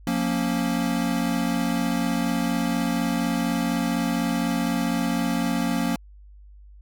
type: chord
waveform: square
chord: Bb minor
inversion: second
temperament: equal with one note detuned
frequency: 177.46 / 233.1 / 277.2 Hz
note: F3 / Bb3 / Db4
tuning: +28 / 0 / 0 cents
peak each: -28 / -26 / -28 dBFS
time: 0.07-5.96 s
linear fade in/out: 2 ms
effects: added 50 Hz sine -44 dBFS peak until 6.81 s